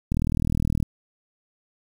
click train, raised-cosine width 5 ms, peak -11 dBFS, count 29, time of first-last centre 0.12-0.827 s, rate 39.6 Hz, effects 7-bit

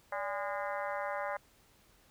harmonic tone with a mistuned harmonic, 204.2 Hz, G#3, 29 cents flat, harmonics 3 / 4 / 5 / 6 / 7 / 8 / 9 / 10, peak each -38 / -40 / -42 / -44 / -45 / -46 / -47 / -48 dBFS, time 0.12-1.37 s, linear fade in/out 5 ms, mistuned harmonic 3, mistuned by -92 cents, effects pink hiss -65 dBFS RMS until 2.1 s

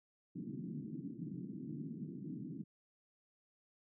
pink band-pass noise, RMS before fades -45 dBFS, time 0.35-2.64 s, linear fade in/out 10 ms, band 140 to 320 Hz, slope 48 dB/octave, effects none

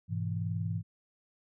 sine chord, E major, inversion first, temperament just, 103.01 / 123.61 / 164.81 Hz, G#2 / B2 / E3, -14 / +2 / 0 cents, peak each -33 / -39 / -35 dBFS, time 0.08-0.83 s, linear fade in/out 50 ms, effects none

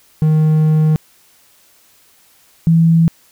triangle / sine tone pair in turn, 155.56 / 164.81 Hz, D#3 / E3, 0 / 0 cents, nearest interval minor second, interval 100 cents, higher second, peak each -7 dBFS, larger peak neither, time 0.22-0.96 / 2.67-3.08 s, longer first, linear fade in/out 0 ms, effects white hiss -51 dBFS RMS until 3.31 s

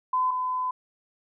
sine tone pair in turn, 1017 / 1012.2 Hz, C6 / B5, -50 / +42 cents, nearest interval unison, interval 8 cents, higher first, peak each -21 / -25 dBFS, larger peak first, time 0.13-0.31 / 0.31-0.71 s, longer second, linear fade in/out 5 ms, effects none

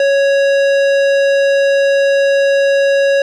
sine tone with tanh clipping, 554.4 Hz, C#5, in tune, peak -11 dBFS, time 0-3.22 s, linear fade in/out 2 ms, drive 16 dB, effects none

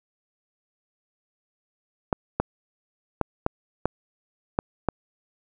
clicks, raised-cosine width 1 ms, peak -7 dBFS, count 7, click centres 2.128 / 2.4 / 3.213 / 3.464 / 3.856 / 4.589 / 4.887 s, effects none

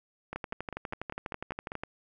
two click trains, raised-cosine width 0.5 ms, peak -22 / -20 dBFS, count 8 / 19, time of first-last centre 0.33-1.719 / 0.36-1.835 s, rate 5.04 / 12.2 Hz, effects none

